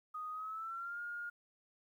sine tone with pitch glide, 1244.5 to 1421.3 Hz, D#6 to F6, 0 to +30 cents, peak -40 dBFS, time 0.14-1.3 s, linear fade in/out 10 ms, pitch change +230 cents, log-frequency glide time 0.31-1 s, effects 12-bit

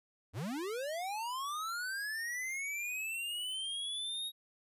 square linear sweep, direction up, 77.78 to 3789 Hz, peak -37 dBFS, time 0.33-4.32 s, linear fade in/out 50 ms, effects resampled to 32000 Hz

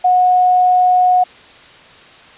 sine tone, 729 Hz, F#5, 26 cents flat, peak -8 dBFS, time 0.04-1.24 s, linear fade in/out 10 ms, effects white hiss -41 dBFS RMS until 2.37 s + resampled to 8000 Hz

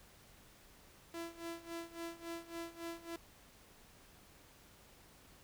sawtooth tone with tremolo, 335.6 Hz, E4, 31 cents sharp, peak -37 dBFS, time 1.14-3.16 s, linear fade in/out 2 ms, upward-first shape sine, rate 3.6 Hz, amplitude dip 85%, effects pink hiss -62 dBFS RMS until 5.43 s

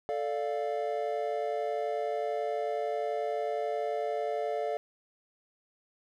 triangle chord, D minor, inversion second, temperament equal, 440 / 587.3 / 698.5 Hz, A4 / D5 / F5, 0 / 0 / 0 cents, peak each -32 dBFS, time 0.09-4.77 s, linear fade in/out 0 ms, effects none

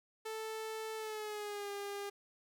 sawtooth tone with pitch glide, 440 to 403.5 Hz, A4 to G#4, 0 to -50 cents, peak -36 dBFS, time 0.25-2.1 s, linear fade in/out 10 ms, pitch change -150 cents, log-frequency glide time 0.96-1.7 s, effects none

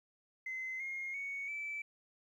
sine tone with pitch steps, 2055 / 2139 / 2226 / 2316 Hz, C7 / C7 / C#7 / D7, -32 / +38 / +7 / -25 cents, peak -37 dBFS, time 0.46-1.82 s, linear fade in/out 5 ms, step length 340 ms, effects tanh soft clip ceiling -34 dBFS + 12-bit

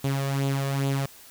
sawtooth tone with flanger, 137.5 Hz, C#3, 14 cents flat, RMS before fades -26 dBFS, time 0.04-1.06 s, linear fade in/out 5 ms, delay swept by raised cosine 0.27 to 1.77 ms, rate 2.4 Hz, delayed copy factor +0.55, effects white hiss -49 dBFS RMS until 1.3 s

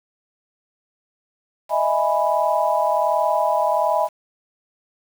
sine chord, E major seventh, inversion third, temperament equal with one note detuned, 618 / 659.3 / 830.6 / 987.8 Hz, D#5 / E5 / G#5 / B5, -12 / 0 / 0 / 0 cents, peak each -22 dBFS, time 1.69-4.09 s, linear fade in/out 50 ms, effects 7-bit

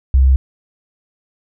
sine tone, 65.9 Hz, C2, 13 cents sharp, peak -7 dBFS, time 0.14-0.36 s, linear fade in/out 0 ms, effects none

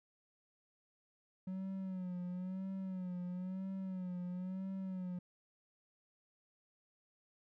triangle tone with vibrato, 185 Hz, F#3, in tune, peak -37 dBFS, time 1.47-5.19 s, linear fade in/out 5 ms, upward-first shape sine, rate 1 Hz, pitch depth 65 cents each way, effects none

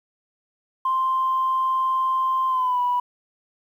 sine tone with pitch glide, 1046.5 to 982.1 Hz, C6 to B5, 0 to -10 cents, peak -18 dBFS, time 0.85-3 s, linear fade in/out 5 ms, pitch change -110 cents, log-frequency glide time 2.48-2.8 s, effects tanh soft clip ceiling -14 dBFS + 9-bit

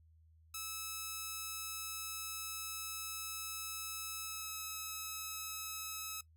5% pulse tone with pitch glide, 1300 to 1291.8 Hz, E6 to E6, -24 to -35 cents, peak -30 dBFS, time 0.54-6.21 s, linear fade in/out 5 ms, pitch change -11 cents, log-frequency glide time 4.21-4.56 s, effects noise-tail reverb RT60 0.1 s tail -19 dB re dry + added 80 Hz sine -62 dBFS peak until 6.36 s

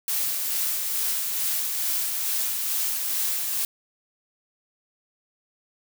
blue noise with tremolo, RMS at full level -25 dBFS, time 0.08-3.65 s, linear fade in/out 2 ms, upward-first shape sine, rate 2.3 Hz, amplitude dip 30%, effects none

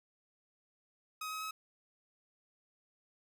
sawtooth tone with pitch steps, 1264 / 1272.8 / 1281.6 Hz, D#6 / D#6 / E6, +27 / +39 / -49 cents, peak -35 dBFS, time 1.21-1.51 s, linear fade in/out 5 ms, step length 100 ms, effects none

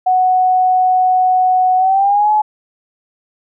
sine tone with pitch glide, 740 to 850 Hz, F#5 to G#5, 0 to +40 cents, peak -9 dBFS, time 0.06-2.42 s, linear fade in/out 10 ms, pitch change +240 cents, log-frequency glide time 1.77-2.31 s, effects none

